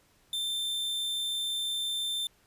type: tone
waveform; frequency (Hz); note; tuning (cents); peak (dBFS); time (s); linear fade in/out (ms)
45% pulse; 3567; A7; +23; -30; 0.33-2.27; 2
effects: pink hiss -65 dBFS RMS until 2.46 s + resampled to 32000 Hz